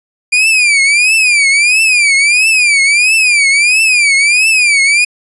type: tone with vibrato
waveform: 40% pulse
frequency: 2400 Hz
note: D7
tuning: 37 cents sharp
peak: -6 dBFS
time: 0.32-5.05 s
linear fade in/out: 10 ms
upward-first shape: triangle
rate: 1.5 Hz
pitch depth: 190 cents each way
effects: resampled to 24000 Hz